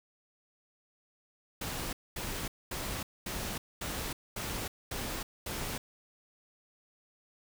pink noise bursts, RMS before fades -37 dBFS, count 8, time 1.61-5.78 s, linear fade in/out 5 ms, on 320 ms, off 230 ms, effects none

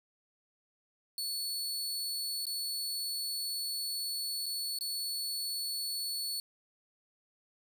sawtooth tone with dropouts, 4422 Hz, C#8, 5 cents flat, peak -31 dBFS, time 1.18-6.4 s, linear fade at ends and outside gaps 1 ms, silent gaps 2.455-2.467 / 4.459-4.463 / 4.788-4.809 s, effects none

